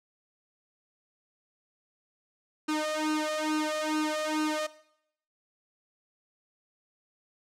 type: tone with flanger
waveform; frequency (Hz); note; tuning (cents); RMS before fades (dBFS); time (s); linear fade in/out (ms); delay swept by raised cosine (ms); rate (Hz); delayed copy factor
sawtooth; 307.6; D#4; -20; -30; 2.68-4.67; 10; 0.73 to 1.68; 2.3; +1
effects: noise-tail reverb RT60 0.7 s tail -17 dB re dry + low-pass 9000 Hz 12 dB/octave